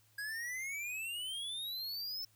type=exponential sweep; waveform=square; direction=up; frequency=1637 to 5340 Hz; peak=-39 dBFS; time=0.18-2.25 s; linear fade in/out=5 ms; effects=added 107 Hz sine -70 dBFS peak until 2.35 s + white hiss -70 dBFS RMS until 2.35 s